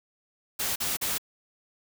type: noise bursts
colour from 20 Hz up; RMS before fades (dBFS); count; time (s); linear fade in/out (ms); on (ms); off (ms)
white; -29; 3; 0.59-1.182; 10; 170; 41
effects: none